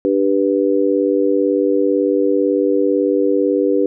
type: chord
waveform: sine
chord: G major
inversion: second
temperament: just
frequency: 294 / 392 / 490 Hz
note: D4 / G4 / B4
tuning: +2 / 0 / -14 cents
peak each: -17 dBFS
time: 0.05-3.86 s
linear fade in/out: 0 ms
effects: none